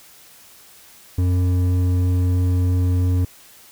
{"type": "tone with hard clipping", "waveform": "sine", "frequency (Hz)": 90.3, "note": "F#2", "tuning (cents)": -42, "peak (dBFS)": -17, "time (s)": [1.18, 3.25], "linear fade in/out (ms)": 5, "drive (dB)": 8, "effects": ["white hiss -47 dBFS RMS until 3.71 s"]}